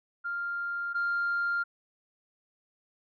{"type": "tone pair in turn", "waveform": "sine", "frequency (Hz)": [1396.9, 1396.9], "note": ["F6", "F6"], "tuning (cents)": [0, 0], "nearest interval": "unison", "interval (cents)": 0, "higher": "neither", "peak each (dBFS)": [-30, -25], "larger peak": "second", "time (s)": [[0.24, 0.94], [0.94, 1.64]], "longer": "neither", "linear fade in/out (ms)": 20, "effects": ["tanh soft clip ceiling -23 dBFS"]}